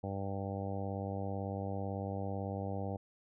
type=harmonic tone; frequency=98 Hz; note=G2; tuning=in tune; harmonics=1 / 2 / 3 / 4 / 5 / 6 / 7 / 8 / 9; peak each=-39 / -42 / -46 / -50 / -44 / -46 / -48 / -46 / -57 dBFS; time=0.03-2.97 s; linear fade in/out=10 ms; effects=none